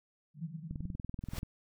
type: band-pass noise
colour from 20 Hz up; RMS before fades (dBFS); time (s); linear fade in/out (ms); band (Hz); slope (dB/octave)
pink; -44; 0.34-0.96; 50; 150 to 180; 96
type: click train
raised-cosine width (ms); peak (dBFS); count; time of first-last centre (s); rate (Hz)
5; -27; 16; 0.71-1.431; 20.8
type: noise with exponential growth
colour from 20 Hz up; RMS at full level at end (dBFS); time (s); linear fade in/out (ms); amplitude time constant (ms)
pink; -39; 1.21-1.39; 0; 37
effects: none